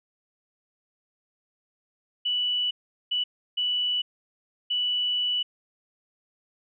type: tone bursts at uneven times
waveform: sine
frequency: 2960 Hz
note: F#7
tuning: in tune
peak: -23 dBFS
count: 4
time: 2.25-2.71 / 3.11-3.24 / 3.57-4.02 / 4.7-5.43 s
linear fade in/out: 10 ms
effects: none